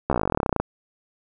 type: slowing click train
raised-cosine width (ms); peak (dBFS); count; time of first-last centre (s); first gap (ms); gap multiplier
1; -7; 22; 0.1-0.6; 14; 1.05
effects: none